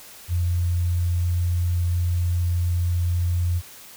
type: tone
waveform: sine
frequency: 87.31 Hz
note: F2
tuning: in tune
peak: -19 dBFS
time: 0.28-3.62 s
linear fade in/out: 50 ms
effects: white hiss -44 dBFS RMS until 3.96 s